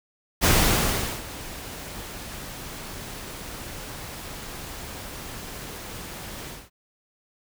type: noise with ADSR envelope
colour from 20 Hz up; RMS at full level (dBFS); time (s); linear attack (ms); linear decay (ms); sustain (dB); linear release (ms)
pink; -18; 0.41-6.7; 35; 770; -19; 210
effects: none